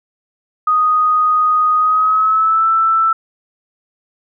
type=tone with pitch glide; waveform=sine; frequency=1244.5 to 1326.1 Hz; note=D#6 to E6; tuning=0 to +10 cents; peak=-10 dBFS; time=0.67-3.13 s; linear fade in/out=5 ms; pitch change=+110 cents; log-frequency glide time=1.77-2.68 s; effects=none